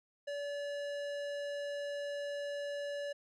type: tone with tanh clipping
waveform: sine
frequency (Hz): 574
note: D5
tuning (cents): -40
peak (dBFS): -39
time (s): 0.27-3.13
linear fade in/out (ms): 10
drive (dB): 18
effects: none